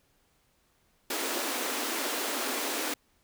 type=high-pass noise; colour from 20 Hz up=pink; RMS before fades=-32 dBFS; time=1.1-2.94 s; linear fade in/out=5 ms; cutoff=240 Hz; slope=96 dB/octave; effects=pink hiss -69 dBFS RMS until 3.23 s